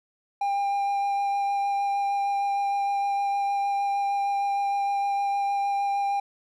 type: tone with vibrato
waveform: triangle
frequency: 800 Hz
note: G5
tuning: 35 cents sharp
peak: -21 dBFS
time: 0.41-6.2 s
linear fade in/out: 5 ms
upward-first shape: sine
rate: 6.5 Hz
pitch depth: 9 cents each way
effects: none